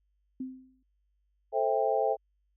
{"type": "tone with exponential decay", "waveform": "sine", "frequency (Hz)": 259.4, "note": "C4", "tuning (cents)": -15, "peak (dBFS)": -31, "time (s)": [0.4, 0.83], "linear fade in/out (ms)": 5, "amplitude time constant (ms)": 92}
{"type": "chord", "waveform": "sine", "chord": "A minor seventh", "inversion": "none", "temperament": "just", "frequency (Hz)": [440, 528, 660, 792], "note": ["A4", "C5", "E5", "G5"], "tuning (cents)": [0, 16, 2, 18], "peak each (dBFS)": -30, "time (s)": [1.52, 2.17], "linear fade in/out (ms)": 50}
{"effects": ["added 50 Hz sine -70 dBFS peak until 2.56 s"]}